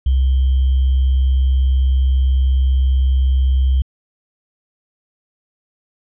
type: tone with sample-and-hold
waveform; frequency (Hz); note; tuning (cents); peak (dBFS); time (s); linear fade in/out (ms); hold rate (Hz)
sine; 65.41; C2; 0; -11; 0.06-3.82; 5; 3150
effects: resampled to 11025 Hz